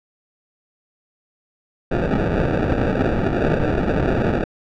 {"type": "noise with sample-and-hold", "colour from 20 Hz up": "white", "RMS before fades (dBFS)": -19, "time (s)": [1.91, 4.44], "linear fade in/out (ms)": 5, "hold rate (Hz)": 1050, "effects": ["low-pass 2000 Hz 12 dB/octave"]}